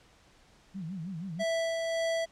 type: tone with vibrato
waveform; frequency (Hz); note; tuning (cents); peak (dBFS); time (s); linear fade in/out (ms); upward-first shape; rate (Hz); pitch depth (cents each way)
sine; 176.1; F3; +15; -35; 0.74-1.44; 20; sine; 6.3; 200
type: tone with tremolo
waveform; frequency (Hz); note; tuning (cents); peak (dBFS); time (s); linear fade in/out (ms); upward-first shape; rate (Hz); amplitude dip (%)
square; 659.3; E5; 0; -28; 1.39-2.26; 20; sine; 1.8; 30
effects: pink hiss -61 dBFS RMS until 2.31 s + low-pass 7000 Hz 12 dB/octave